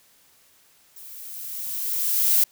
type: noise with level ramp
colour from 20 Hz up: violet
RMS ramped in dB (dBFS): -43 to -17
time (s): 0.96-2.44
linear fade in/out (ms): 5
effects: white hiss -58 dBFS RMS until 2.51 s